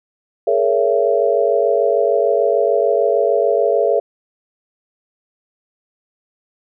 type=chord; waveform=sine; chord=A# half-diminished seventh; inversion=third; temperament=just; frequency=419.5 / 466.2 / 559.4 / 671.3 Hz; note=G#4 / A#4 / C#5 / E5; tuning=+17 / 0 / +16 / +31 cents; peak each=-18 dBFS; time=0.47-4 s; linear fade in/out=5 ms; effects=none